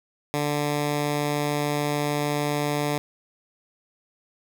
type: tone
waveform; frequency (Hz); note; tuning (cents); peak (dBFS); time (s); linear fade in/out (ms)
10% pulse; 146.83; D3; 0; -15; 0.34-2.98; 0
effects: none